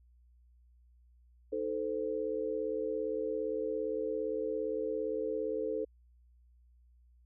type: chord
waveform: sine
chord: A diminished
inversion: second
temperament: equal with one note detuned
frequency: 311.1 / 440 / 517.5 Hz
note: Eb4 / A4 / C5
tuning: 0 / 0 / -19 cents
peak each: -40 / -34 / -37 dBFS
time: 1.52-5.85 s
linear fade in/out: 10 ms
effects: added 60 Hz sine -60 dBFS peak until 7.25 s